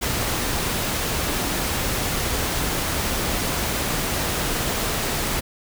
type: noise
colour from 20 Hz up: pink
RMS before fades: -24 dBFS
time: 0.01-5.41 s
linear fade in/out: 20 ms
effects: none